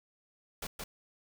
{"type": "noise with echo", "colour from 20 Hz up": "pink", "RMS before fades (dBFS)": -39, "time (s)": [0.62, 0.67], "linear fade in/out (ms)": 5, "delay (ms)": 170, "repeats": 1, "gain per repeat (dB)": -2, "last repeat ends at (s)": 0.84, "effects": []}